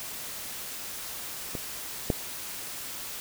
clicks, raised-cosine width 2 ms, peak -20 / -10 dBFS, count 2, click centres 1.552 / 2.102 s, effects white hiss -38 dBFS RMS until 3.2 s

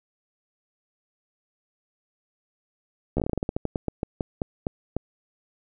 slowing click train, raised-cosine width 2 ms, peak -12 dBFS, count 20, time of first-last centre 3.17-4.966 s, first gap 13 ms, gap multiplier 1.19, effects none

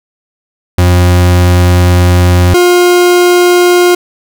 40% pulse tone pair in turn, 89 / 355 Hz, F2 / F4, +33 / +28 cents, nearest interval 2 octaves, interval 2395 cents, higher second, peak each -3 dBFS, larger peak neither, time 0.78-2.54 / 2.54-3.95 s, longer first, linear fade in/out 5 ms, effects none

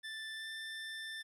25% pulse tone with pitch glide, 1765 to 1778.3 Hz, A6 to A6, +5 to +18 cents, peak -38 dBFS, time 0.03-1.23 s, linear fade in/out 20 ms, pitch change +13 cents, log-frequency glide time 0.34-0.48 s, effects low-pass 9000 Hz 12 dB/octave + 13-bit

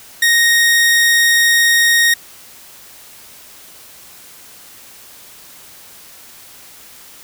sawtooth tone, 1864.7 Hz, A#6, in tune, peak -6 dBFS, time 0.22-2.14 s, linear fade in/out 5 ms, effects white hiss -40 dBFS RMS until 7.23 s

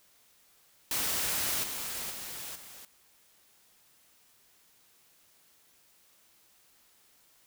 white noise with level steps, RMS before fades -31 / -37 / -41 / -49 dBFS, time 0.91-2.85 s, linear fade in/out 2 ms, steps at 1.63 / 2.1 / 2.55 s, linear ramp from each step 10 ms, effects white hiss -64 dBFS RMS until 7.46 s

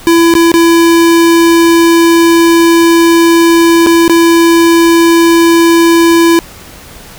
square tone with dropouts, 335 Hz, E4, 28 cents sharp, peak -4 dBFS, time 0.07-6.39 s, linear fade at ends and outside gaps 0 ms, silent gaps 0.339-0.352 / 0.517-0.54 / 3.863-3.869 / 4.079-4.096 s, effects pink hiss -32 dBFS RMS until 7.18 s

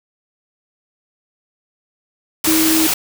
sine tone in noise, 319.2 Hz, D#4, 44 cents sharp, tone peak -14 dBFS, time 2.47-2.87 s, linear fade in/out 5 ms, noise white, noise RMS -17 dBFS, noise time 2.44-2.94 s, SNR 0 dB, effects none

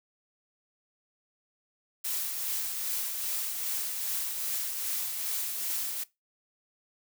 blue noise with tremolo, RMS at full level -31 dBFS, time 2.04-6.04 s, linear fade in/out 10 ms, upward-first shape triangle, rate 2.5 Hz, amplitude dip 40%, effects noise-tail reverb RT60 0.2 s tail -20 dB re dry

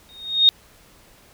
sine tone with exponential growth, 3713 Hz, A#7, 8 cents flat, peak -7 dBFS, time 0.09-0.49 s, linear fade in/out 0 ms, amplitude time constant 85 ms, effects pink hiss -52 dBFS RMS until 1.33 s

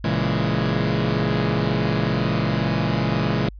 sawtooth chord, A# half-diminished seventh, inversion none, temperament equal with one note detuned, 116.54 / 138.59 / 166.15 / 207.7 Hz, A#2 / C#3 / E3 / G#3, 0 / 0 / +14 / 0 cents, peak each -21 dBFS, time 0.04-3.49 s, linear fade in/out 5 ms, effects added 50 Hz sine -36 dBFS peak until 3.59 s + resampled to 11025 Hz

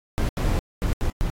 brown noise bursts at uneven times, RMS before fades -22 dBFS, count 5, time 0.18-0.29 / 0.37-0.59 / 0.82-0.93 / 1.01-1.1 / 1.21-1.3 s, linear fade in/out 0 ms, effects AAC 48 kbps

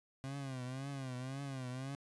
30% pulse tone with vibrato, 132.6 Hz, C3, 23 cents sharp, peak -38 dBFS, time 0.24-1.95 s, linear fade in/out 0 ms, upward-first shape triangle, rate 1.9 Hz, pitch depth 120 cents each way, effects resampled to 24000 Hz

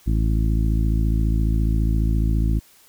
harmonic tone, 54.6 Hz, A1, 13 cents flat, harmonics 1 / 2 / 3 / 4 / 5 / 6, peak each -18 / -24 / -28 / -30 / -32 / -34 dBFS, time 0.06-2.6 s, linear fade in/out 20 ms, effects white hiss -53 dBFS RMS until 2.88 s

